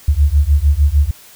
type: beating tone pair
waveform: sine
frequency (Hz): 69.3 / 75.9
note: C#2 / D#2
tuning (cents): 0 / -42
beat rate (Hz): 6.6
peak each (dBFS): -12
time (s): 0.08-1.11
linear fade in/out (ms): 5
effects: white hiss -42 dBFS RMS until 1.35 s